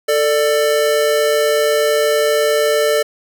square tone pair together, 443.6 / 592 Hz, A4 / D5, +14 / +14 cents, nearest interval perfect fourth, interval 500 cents, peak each -16 / -16 dBFS, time 0.08-3.03 s, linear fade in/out 10 ms, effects none

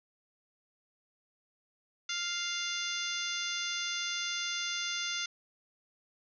harmonic tone, 698.5 Hz, F5, in tune, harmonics 2 / 3 / 4 / 5 / 6 / 7 / 8 / 9, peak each -40 / -40 / -41 / -38 / -45 / -42 / -46 / -41 dBFS, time 2.09-5.26 s, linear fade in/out 5 ms, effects none

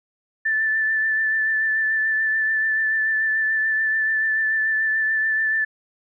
sine tone with vibrato, 1760 Hz, A6, in tune, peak -18 dBFS, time 0.45-5.65 s, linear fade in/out 10 ms, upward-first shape triangle, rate 6.9 Hz, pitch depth 23 cents each way, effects none

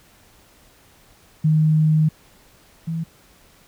sine tone pair in turn, 155.56 / 163.94 Hz, D#3 / E3, 0 / -9 cents, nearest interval minor second, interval 91 cents, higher second, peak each -13 / -22 dBFS, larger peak first, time 1.44-2.09 / 2.87-3.04 s, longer first, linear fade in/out 10 ms, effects pink hiss -53 dBFS RMS until 3.67 s

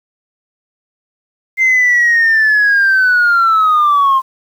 sine linear sweep, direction down, 2093 to 1046.5 Hz, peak -6 dBFS, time 1.57-4.22 s, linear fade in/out 50 ms, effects tanh soft clip ceiling -5 dBFS + 7-bit

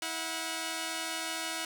5% pulse tone pair together, 324.7 / 729 Hz, E4 / F#5, -26 / -26 cents, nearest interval octave + major second, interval 1400 cents, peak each -25 dBFS, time 0.02-1.65 s, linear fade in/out 2 ms, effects none

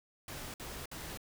pink noise bursts, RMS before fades -44 dBFS, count 3, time 0.28-1.174 s, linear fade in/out 2 ms, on 260 ms, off 57 ms, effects none

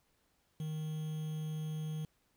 triangle tone with quantisation, 155.56 Hz, D#3, in tune, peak -34 dBFS, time 0.6-2.05 s, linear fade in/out 2 ms, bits 9, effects pink hiss -75 dBFS RMS until 2.36 s

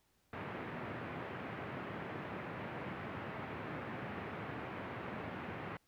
pink band-pass noise, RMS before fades -44 dBFS, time 0.33-5.77 s, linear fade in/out 2 ms, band 100 to 2300 Hz, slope 24 dB/octave, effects pink hiss -75 dBFS RMS until 5.87 s

